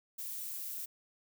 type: noise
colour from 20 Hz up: violet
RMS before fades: -41 dBFS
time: 0.18-0.86 s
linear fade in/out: 10 ms
effects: none